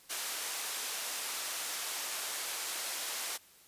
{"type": "band-pass noise", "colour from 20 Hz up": "white", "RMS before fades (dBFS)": -38, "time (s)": [0.09, 3.38], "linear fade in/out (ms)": 20, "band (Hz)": [500, 11000], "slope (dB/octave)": 12, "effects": ["white hiss -60 dBFS RMS until 3.67 s", "resampled to 32000 Hz"]}